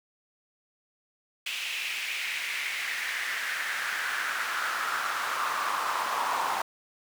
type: noise with high-pass filter sweep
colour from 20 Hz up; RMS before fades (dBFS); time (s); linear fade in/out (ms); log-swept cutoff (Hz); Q
brown; -31; 1.46-6.62; 5; 2700 to 940; 3.5
effects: none